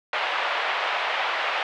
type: band-pass noise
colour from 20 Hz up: pink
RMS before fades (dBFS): -26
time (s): 0.13-1.63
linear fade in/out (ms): 2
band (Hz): 640 to 3200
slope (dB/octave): 24
effects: none